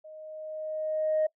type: tone with level ramp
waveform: sine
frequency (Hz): 622.3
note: D#5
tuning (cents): 0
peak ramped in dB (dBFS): -44 to -20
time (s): 0.04-1.27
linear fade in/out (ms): 10
effects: noise-tail reverb RT60 0.1 s tail -23 dB re dry + tanh soft clip ceiling -19 dBFS